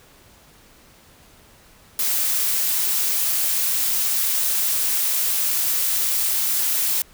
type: noise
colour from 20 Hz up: blue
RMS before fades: -21 dBFS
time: 1.99-7.02 s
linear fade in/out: 2 ms
effects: pink hiss -51 dBFS RMS until 7.13 s